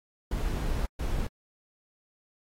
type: noise bursts at uneven times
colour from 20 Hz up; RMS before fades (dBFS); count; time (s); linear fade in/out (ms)
brown; -29; 2; 0.31-0.86 / 0.99-1.27; 5
effects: AAC 48 kbps